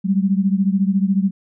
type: beating tone pair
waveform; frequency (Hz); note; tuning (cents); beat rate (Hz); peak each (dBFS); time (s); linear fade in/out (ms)
sine; 190.5 / 204.5; G3 / G#3; -49 / -26; 14; -16 / -19; 0.04-1.31; 20
effects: none